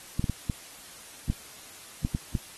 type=clicks; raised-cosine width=5 ms; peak=-14 dBFS; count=8; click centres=0.195 / 0.242 / 0.297 / 0.498 / 1.3 / 2.049 / 2.149 / 2.352 s; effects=white hiss -47 dBFS RMS until 2.57 s + AAC 32 kbps